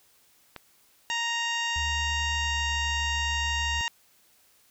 click, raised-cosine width 0.3 ms, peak -22 dBFS, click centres 0.563 s
harmonic tone, 932.3 Hz, A#5, in tune, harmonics 1 / 2 / 3 / 4 / 5 / 6 / 7 / 8, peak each -33 / -31 / -31 / -37 / -45 / -41 / -41 / -43 dBFS, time 1.1-3.88 s, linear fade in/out 0 ms
sine tone with pitch glide, 73.42 to 71.41 Hz, D2 to D2, 0 to -48 cents, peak -31 dBFS, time 1.76-3.81 s, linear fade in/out 0 ms, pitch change -48 cents, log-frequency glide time 2.4-2.54 s
effects white hiss -62 dBFS RMS until 4.7 s

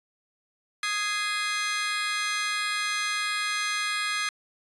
25% pulse chord, Ab major, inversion second, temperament just, 1245.9 / 1661.2 / 2077 Hz, Eb6 / Ab6 / C7, +2 / 0 / -13 cents, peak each -27 dBFS, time 0.83-4.29 s, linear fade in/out 2 ms, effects resampled to 24000 Hz

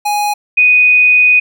square / sine tone pair in turn, 830 / 2487 Hz, G#5 / D#7, -1 / -1 cents, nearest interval octave + perfect fifth, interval 1900 cents, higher second, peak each -13 / -5 dBFS, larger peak second, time 0.05-0.34 / 0.57-1.4 s, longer second, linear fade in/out 10 ms, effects none

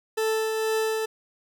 40% pulse tone with tremolo, 440 Hz, A4, in tune, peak -21 dBFS, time 0.17-1.06 s, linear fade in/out 10 ms, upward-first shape triangle, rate 2.1 Hz, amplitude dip 35%, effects none

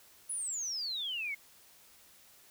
sine exponential sweep, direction down, 10548 to 2134 Hz, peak -34 dBFS, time 0.29-1.35 s, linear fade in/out 10 ms, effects white hiss -60 dBFS RMS until 2.5 s

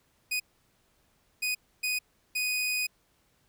sawtooth tone bursts at uneven times, 2489 Hz, D#7, in tune, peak -24 dBFS, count 4, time 0.31-0.4 / 1.42-1.55 / 1.83-1.99 / 2.35-2.87 s, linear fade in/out 10 ms, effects pink hiss -69 dBFS RMS until 3.48 s

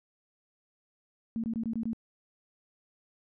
sine tone bursts, 227.1 Hz, A#3, 45 cents flat, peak -29 dBFS, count 6, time 1.36-1.932 s, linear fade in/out 0 ms, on 77 ms, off 22 ms, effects none

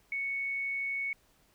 sine tone, 2217 Hz, C#7, in tune, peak -31 dBFS, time 0.12-1.13 s, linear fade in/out 2 ms, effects pink hiss -67 dBFS RMS until 1.54 s

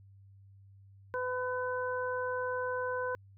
harmonic tone, 503 Hz, B4, 32 cents sharp, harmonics 1 / 2 / 3, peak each -34 / -37 / -38 dBFS, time 1.14-3.15 s, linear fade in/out 0 ms, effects added 98 Hz sine -54 dBFS peak until 3.37 s

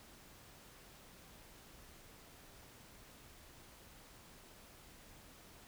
silence, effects pink hiss -59 dBFS RMS until 5.67 s

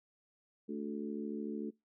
harmonic tone with a mistuned harmonic, 73.42 Hz, D2, in tune, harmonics 3 / 4 / 5 / 6, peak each -40 / -42 / -44 / -46 dBFS, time 0.68-1.71 s, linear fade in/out 20 ms, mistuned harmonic 6, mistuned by -26 cents, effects noise-tail reverb RT60 0.2 s tail -24 dB re dry

